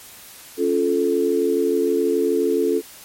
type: chord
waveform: sine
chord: Db augmented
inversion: none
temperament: equal with one note detuned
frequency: 277.2 / 349.2 / 436.2 Hz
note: Db4 / F4 / A4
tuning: 0 / 0 / -15 cents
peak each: -23 / -21 / -19 dBFS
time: 0.57-2.82 s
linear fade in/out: 50 ms
effects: white hiss -42 dBFS RMS until 3.04 s + MP3 64 kbps